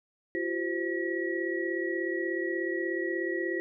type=tone cluster; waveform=sine; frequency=340.4 / 377 / 520 / 1920 Hz; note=F4 / F#4 / C5 / B6; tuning=-44 / +32 / -11 / -49 cents; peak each=-32 / -34 / -38 / -34 dBFS; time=0.35-3.6 s; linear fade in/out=0 ms; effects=none